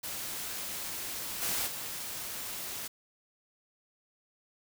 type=noise with level steps; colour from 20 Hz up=white; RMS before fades=-38 / -32 / -39 dBFS; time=0.03-2.88 s; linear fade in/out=10 ms; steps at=1.41 / 1.66 s; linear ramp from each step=20 ms; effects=none